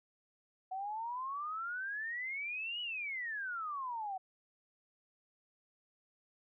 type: exponential two-way sweep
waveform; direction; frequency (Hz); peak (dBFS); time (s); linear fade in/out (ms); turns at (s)
sine; up then down; 740 to 2960 to 740; -37; 0.71-4.18; 10; 2.81
effects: none